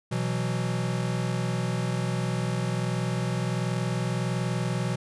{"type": "chord", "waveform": "square", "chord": "B suspended fourth", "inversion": "none", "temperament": "equal", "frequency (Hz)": [123.47, 164.81, 185], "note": ["B2", "E3", "F#3"], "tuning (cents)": [0, 0, 0], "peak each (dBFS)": [-29, -32, -33], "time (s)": [0.11, 4.96], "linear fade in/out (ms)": 10, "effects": ["resampled to 24000 Hz"]}